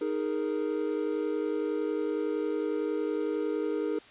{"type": "chord", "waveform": "triangle", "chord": "D# suspended fourth", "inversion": "none", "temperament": "equal", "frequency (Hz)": [311.1, 415.3, 466.2], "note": ["D#4", "G#4", "A#4"], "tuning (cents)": [0, 0, 0], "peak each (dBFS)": [-30, -30, -31], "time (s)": [0.01, 3.99], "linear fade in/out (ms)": 5, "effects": ["white hiss -53 dBFS RMS until 4.1 s", "resampled to 8000 Hz"]}